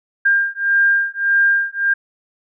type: beating tone pair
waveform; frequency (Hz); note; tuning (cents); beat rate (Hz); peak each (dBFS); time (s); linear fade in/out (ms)
sine; 1600 / 1601.7; G6 / G6; +35 / +37; 1.7; -16; 0.25-1.94; 10
effects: none